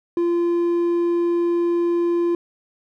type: tone with hard clipping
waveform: sine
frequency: 344.1 Hz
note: F4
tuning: 26 cents flat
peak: -18 dBFS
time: 0.17-2.35 s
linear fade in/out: 2 ms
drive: 3 dB
effects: none